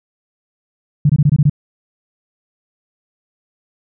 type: tone bursts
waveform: sine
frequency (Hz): 146.83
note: D3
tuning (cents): 0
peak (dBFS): -7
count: 7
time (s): 1.05-1.497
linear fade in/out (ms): 5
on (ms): 45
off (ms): 22
effects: none